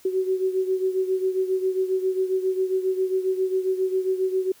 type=beating tone pair; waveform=sine; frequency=374.5 / 381.9 Hz; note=F#4 / G4; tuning=+21 / -45 cents; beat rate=7.4 Hz; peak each=-22 / -27 dBFS; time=0.05-4.52 s; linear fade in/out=5 ms; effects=white hiss -54 dBFS RMS until 4.6 s